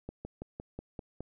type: slowing click train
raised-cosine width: 2 ms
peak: -26 dBFS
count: 7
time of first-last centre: 0.09-1.206 s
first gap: 160 ms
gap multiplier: 1.06
effects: none